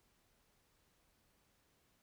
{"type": "silence", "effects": ["pink hiss -75 dBFS RMS until 2.02 s"]}